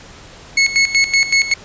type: tone with tremolo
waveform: sawtooth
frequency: 2192 Hz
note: C#7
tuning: 20 cents flat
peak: -6 dBFS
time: 0.57-1.54 s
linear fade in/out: 5 ms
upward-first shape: square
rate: 5.3 Hz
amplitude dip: 75%
effects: pink hiss -39 dBFS RMS until 1.64 s + resampled to 16000 Hz